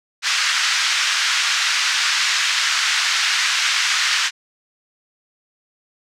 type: band-pass noise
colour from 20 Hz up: pink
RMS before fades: -19 dBFS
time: 0.22-4.31 s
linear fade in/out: 50 ms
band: 1400 to 6400 Hz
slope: 24 dB/octave
effects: none